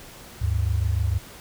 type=tone pair together; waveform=sine; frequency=74 / 100.52 Hz; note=D2 / G2; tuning=+14 / +44 cents; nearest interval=perfect fourth; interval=530 cents; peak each=-23 dBFS; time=0.41-1.19 s; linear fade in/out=10 ms; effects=pink hiss -44 dBFS RMS until 1.4 s